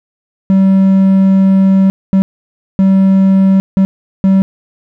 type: tone bursts at uneven times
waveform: triangle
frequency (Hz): 192.3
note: G3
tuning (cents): -33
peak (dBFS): -3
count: 5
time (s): 0.5-1.9 / 2.13-2.22 / 2.79-3.6 / 3.77-3.85 / 4.24-4.42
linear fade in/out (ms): 0
effects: none